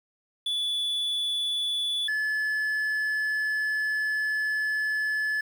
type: tone pair in turn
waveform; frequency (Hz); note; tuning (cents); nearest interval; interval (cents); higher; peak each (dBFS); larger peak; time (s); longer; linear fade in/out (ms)
triangle; 3447 / 1723.5; A7 / A6; -36 / -36; octave; 1200; first; -24 / -23; second; 0.46-2.08 / 2.08-5.41; second; 5
effects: 9-bit